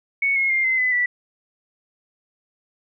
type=tone with pitch steps; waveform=sine; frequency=2217 / 2164 / 2112 / 2061 / 2012 / 1963.7 Hz; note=C#7 / C#7 / C7 / C7 / B6 / B6; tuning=0 / -42 / +16 / -27 / +32 / -10 cents; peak=-17 dBFS; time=0.22-1.06 s; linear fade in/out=5 ms; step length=140 ms; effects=none